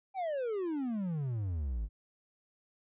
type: exponential sweep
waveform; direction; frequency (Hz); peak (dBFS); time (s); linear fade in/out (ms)
triangle; down; 797 to 48.62; -30; 0.14-1.89; 50
effects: resampled to 8000 Hz